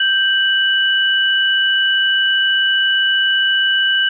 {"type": "tone pair together", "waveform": "sine", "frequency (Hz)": [1566.9, 2958], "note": ["G6", "F#7"], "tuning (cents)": [-1, -1], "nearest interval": "major seventh", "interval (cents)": 1100, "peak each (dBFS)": -15, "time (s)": [0, 4.09], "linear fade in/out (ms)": 5, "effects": []}